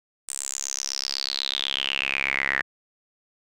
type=tone with band-pass filter sweep; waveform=sawtooth; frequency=68.1 Hz; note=C#2; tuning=30 cents flat; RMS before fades=-28 dBFS; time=0.28-2.62 s; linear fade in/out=10 ms; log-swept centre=8500 to 1800 Hz; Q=8.3; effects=none